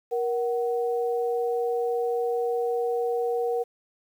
sine tone pair together, 472.5 / 749 Hz, A#4 / F#5, +23 / +21 cents, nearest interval minor sixth, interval 798 cents, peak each -24 / -31 dBFS, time 0.11-3.64 s, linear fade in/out 20 ms, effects 9-bit

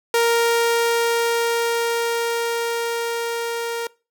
sawtooth tone with level ramp, 466.2 Hz, A#4, in tune, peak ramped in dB -11 to -20 dBFS, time 0.14-3.87 s, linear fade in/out 2 ms, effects noise-tail reverb RT60 0.3 s tail -22 dB re dry

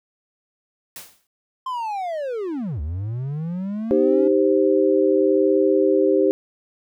white noise with exponential decay, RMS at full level -33 dBFS, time 0.96-1.27 s, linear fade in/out 2 ms, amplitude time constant 66 ms
triangle linear two-way sweep, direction down then up, 1055 to 69.3 to 286.3 Hz, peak -22 dBFS, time 1.66-4.28 s, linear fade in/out 5 ms, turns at 2.81 s
sine chord, C minor, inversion first, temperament equal, 311.1 / 392 / 523.3 Hz, Eb4 / G4 / C5, 0 / 0 / 0 cents, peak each -20 / -17 / -20 dBFS, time 3.91-6.31 s, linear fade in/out 0 ms
effects none

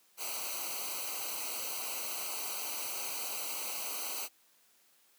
white noise with comb filter, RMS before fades -38 dBFS, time 0.17-4.29 s, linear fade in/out 50 ms, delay 0.57 ms, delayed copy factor -0.95, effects white hiss -67 dBFS RMS until 5.18 s + high-pass 200 Hz 12 dB/octave

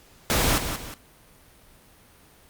pink noise with echo, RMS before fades -22 dBFS, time 0.3-0.58 s, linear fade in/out 0 ms, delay 180 ms, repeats 2, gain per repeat -8 dB, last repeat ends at 0.94 s, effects pink hiss -54 dBFS RMS until 2.49 s + Opus 48 kbps

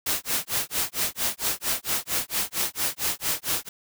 white noise with tremolo, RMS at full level -24 dBFS, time 0.06-3.69 s, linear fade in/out 5 ms, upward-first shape sine, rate 4.4 Hz, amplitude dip 100%, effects none

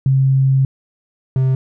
sine / triangle tone pair in turn, 134.1 / 131.11 Hz, C3 / C3, +43 / +4 cents, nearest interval unison, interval 39 cents, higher first, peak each -10 dBFS, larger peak neither, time 0.06-0.65 / 1.36-1.55 s, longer first, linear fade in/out 2 ms, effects none

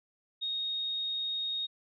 sine tone, 3729 Hz, A#7, in tune, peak -31 dBFS, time 0.41-1.67 s, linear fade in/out 20 ms, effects none

